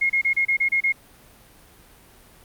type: tone bursts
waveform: sine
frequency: 2152 Hz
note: C7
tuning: 48 cents sharp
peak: -17 dBFS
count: 8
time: 0.01-0.924 s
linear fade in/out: 10 ms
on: 88 ms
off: 30 ms
effects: pink hiss -51 dBFS RMS until 2.44 s + Opus 48 kbps